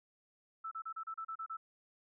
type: tone bursts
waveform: sine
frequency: 1318.5 Hz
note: E6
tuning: in tune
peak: -39 dBFS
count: 9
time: 0.64-1.57 s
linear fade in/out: 10 ms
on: 74 ms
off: 33 ms
effects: none

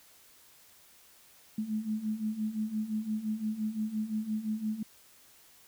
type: beating tone pair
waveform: sine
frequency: 212.3 / 218.1 Hz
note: G#3 / A3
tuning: +38 / -15 cents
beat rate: 5.8 Hz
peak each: -36 / -32 dBFS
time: 1.58-4.83 s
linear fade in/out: 5 ms
effects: white hiss -59 dBFS RMS until 5.67 s

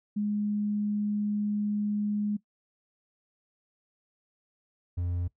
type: tone pair in turn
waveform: sine / triangle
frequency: 207.8 / 87.93 Hz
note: G#3 / F2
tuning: +1 / +12 cents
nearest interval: octave + minor third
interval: 1489 cents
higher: first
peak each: -26 dBFS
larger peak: neither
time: 0.16-2.37 / 4.97-5.28 s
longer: first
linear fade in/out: 10 ms
effects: noise-tail reverb RT60 0.1 s tail -19 dB re dry

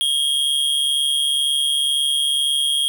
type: tone with amplitude modulation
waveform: square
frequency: 3258 Hz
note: G#7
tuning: 34 cents flat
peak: -15 dBFS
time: 0.01-2.88 s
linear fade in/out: 0 ms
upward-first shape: sine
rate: 142 Hz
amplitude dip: 55%
effects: none

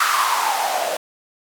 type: noise with band-pass filter sweep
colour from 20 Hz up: blue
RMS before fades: -20 dBFS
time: 0-0.97 s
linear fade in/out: 5 ms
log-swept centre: 1300 to 600 Hz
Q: 6.5
effects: none

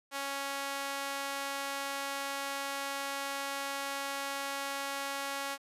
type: tone with high-pass filter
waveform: sawtooth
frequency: 277.2 Hz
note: C#4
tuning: in tune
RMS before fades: -37 dBFS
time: 0.11-5.58 s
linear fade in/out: 50 ms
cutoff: 830 Hz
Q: 0.8
effects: resampled to 32000 Hz

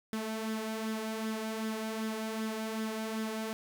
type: tone with flanger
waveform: sawtooth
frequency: 220 Hz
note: A3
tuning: in tune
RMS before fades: -36 dBFS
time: 0.13-3.53 s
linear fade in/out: 0 ms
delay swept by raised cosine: 0.57 to 3.27 ms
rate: 2.6 Hz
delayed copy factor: +0.5
effects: none

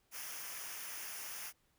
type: noise with comb filter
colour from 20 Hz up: white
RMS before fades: -45 dBFS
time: 0.11-1.53 s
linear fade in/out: 50 ms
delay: 0.25 ms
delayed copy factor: -0.65
effects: pink hiss -75 dBFS RMS until 1.78 s

